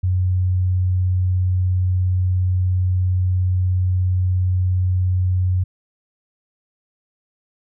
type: tone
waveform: sine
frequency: 91.7 Hz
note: F#2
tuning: 15 cents flat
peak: -15 dBFS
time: 0.03-5.64 s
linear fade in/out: 10 ms
effects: none